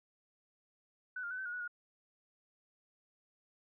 sine tone with pitch steps, 1496 / 1404 / 1502 / 1537 / 1436 / 1473 / 1435 Hz, F#6 / F6 / F#6 / G6 / F6 / F#6 / F6, +19 / +9 / +26 / -35 / +48 / -8 / +47 cents, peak -38 dBFS, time 1.16-1.678 s, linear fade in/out 5 ms, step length 74 ms, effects none

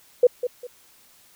sine tone with echo, 492.5 Hz, B4, 5 cents flat, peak -10 dBFS, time 0.23-0.27 s, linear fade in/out 5 ms, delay 200 ms, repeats 2, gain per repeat -11 dB, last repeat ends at 0.67 s, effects white hiss -55 dBFS RMS until 1.35 s

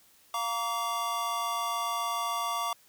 square chord, Bb major, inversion second, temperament equal with one note detuned, 698.5 / 932.3 / 1148.5 Hz, F5 / Bb5 / D6, 0 / 0 / -39 cents, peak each -37 / -36 / -32 dBFS, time 0.34-2.73 s, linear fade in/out 2 ms, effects white hiss -61 dBFS RMS until 2.88 s

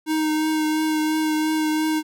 square tone with vibrato, 311.1 Hz, D#4, in tune, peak -20 dBFS, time 0.06-2.03 s, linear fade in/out 50 ms, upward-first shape triangle, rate 2.9 Hz, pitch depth 18 cents each way, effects none

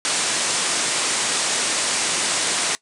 white low-pass noise, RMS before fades -22 dBFS, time 0.05-2.75 s, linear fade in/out 0 ms, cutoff 9600 Hz, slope 96 dB/octave, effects noise-tail reverb RT60 0.1 s tail -19 dB re dry + high-pass 200 Hz 12 dB/octave

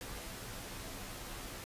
pink noise with comb filter, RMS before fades -45 dBFS, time 0.01-1.64 s, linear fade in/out 0 ms, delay 13 ms, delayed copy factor -0.65, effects resampled to 32000 Hz

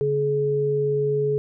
sine tone pair together, 141.97 / 423.7 Hz, C#3 / G#4, +42 / +35 cents, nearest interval octave + perfect fifth, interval 1893 cents, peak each -26 / -20 dBFS, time 0.01-1.38 s, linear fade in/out 0 ms, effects none

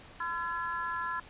harmonic tone, 339.4 Hz, F4, 49 cents flat, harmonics 3 / 4 / 5, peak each -35 / -37 / -37 dBFS, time 0.2-1.2 s, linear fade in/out 5 ms, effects pink hiss -52 dBFS RMS until 1.29 s + resampled to 8000 Hz

